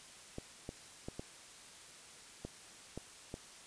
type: clicks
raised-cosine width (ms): 2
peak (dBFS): -28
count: 7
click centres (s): 0.384 / 0.691 / 1.085 / 1.195 / 2.45 / 2.976 / 3.341
effects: white hiss -55 dBFS RMS until 3.66 s + resampled to 22050 Hz